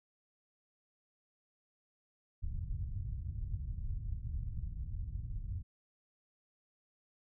white low-pass noise, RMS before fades -39 dBFS, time 2.42-5.63 s, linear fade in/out 20 ms, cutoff 100 Hz, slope 24 dB/octave, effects none

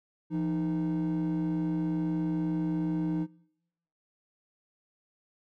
triangle tone pair together, 170.32 / 309.5 Hz, F3 / D#4, -43 / -9 cents, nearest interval minor seventh, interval 1034 cents, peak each -27 dBFS, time 0.3-3.27 s, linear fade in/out 50 ms, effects noise-tail reverb RT60 0.9 s tail -25 dB re dry + tanh soft clip ceiling -22 dBFS

